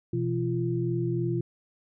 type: tone cluster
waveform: sine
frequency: 125.5 / 168.7 / 344.2 Hz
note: B2 / E3 / F4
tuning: +28 / +40 / -25 cents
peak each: -28 / -32 / -29 dBFS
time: 0.13-1.41 s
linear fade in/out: 5 ms
effects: none